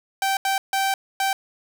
sawtooth tone bursts at uneven times, 778 Hz, G5, 13 cents flat, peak -16 dBFS, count 4, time 0.22-0.37 / 0.45-0.58 / 0.73-0.94 / 1.2-1.33 s, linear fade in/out 2 ms, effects none

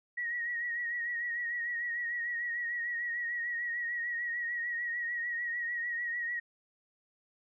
sine tone with vibrato, 1900 Hz, A#6, 33 cents sharp, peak -32 dBFS, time 0.17-6.4 s, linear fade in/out 10 ms, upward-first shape triangle, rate 6.7 Hz, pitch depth 53 cents each way, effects none

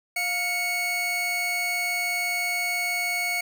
40% pulse tone pair together, 706 / 2217 Hz, F5 / C#7, +19 / 0 cents, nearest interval octave + minor sixth, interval 1981 cents, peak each -32 / -24 dBFS, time 0.16-3.41 s, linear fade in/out 5 ms, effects none

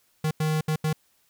square tone bursts at uneven times, 155.56 Hz, D#3, in tune, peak -23 dBFS, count 4, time 0.24-0.31 / 0.4-0.61 / 0.68-0.76 / 0.84-0.93 s, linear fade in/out 5 ms, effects white hiss -66 dBFS RMS until 1.29 s

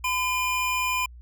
square tone pair together, 1010.7 / 2413 Hz, B5 / D7, +40 / +46 cents, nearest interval octave + minor third, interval 1506 cents, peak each -27 dBFS, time 0.04-1.06 s, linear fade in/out 5 ms, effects added 60 Hz sine -42 dBFS peak until 1.21 s

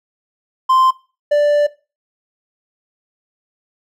triangle tone pair in turn, 1042 / 587 Hz, C6 / D5, -7 / -1 cents, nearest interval minor seventh, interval 994 cents, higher first, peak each -8 dBFS, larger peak neither, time 0.69-0.91 / 1.31-1.67 s, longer second, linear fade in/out 10 ms, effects noise-tail reverb RT60 0.3 s tail -18 dB re dry

